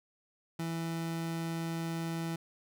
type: tone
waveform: 30% pulse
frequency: 165.3 Hz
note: E3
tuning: 5 cents sharp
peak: -31 dBFS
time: 0.59-2.36 s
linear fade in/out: 5 ms
effects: none